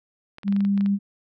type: clicks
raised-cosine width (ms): 0.3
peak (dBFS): -24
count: 10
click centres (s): 0.384 / 0.433 / 0.48 / 0.525 / 0.564 / 0.606 / 0.65 / 0.777 / 0.809 / 0.861
type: tone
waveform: sine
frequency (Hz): 199.5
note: G3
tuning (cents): +31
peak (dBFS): -18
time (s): 0.44-0.99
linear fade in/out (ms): 50
effects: none